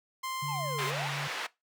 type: tone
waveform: sawtooth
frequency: 1046.5 Hz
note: C6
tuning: in tune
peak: -30 dBFS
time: 0.23-0.91 s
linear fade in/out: 10 ms
type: tone with vibrato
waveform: sine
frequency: 143.3 Hz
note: D3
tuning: 42 cents flat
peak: -35 dBFS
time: 0.42-1.28 s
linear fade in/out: 10 ms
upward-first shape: triangle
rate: 4 Hz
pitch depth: 21 cents each way
type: exponential two-way sweep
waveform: triangle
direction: down then up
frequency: 932.3 to 370 to 932.3 Hz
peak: -35 dBFS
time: 0.48-1.08 s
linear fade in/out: 5 ms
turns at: 0.85 s
type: band-pass noise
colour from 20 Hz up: white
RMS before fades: -36 dBFS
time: 0.78-1.47 s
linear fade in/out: 10 ms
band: 600 to 2600 Hz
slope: 12 dB/octave
effects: noise-tail reverb RT60 0.2 s tail -20 dB re dry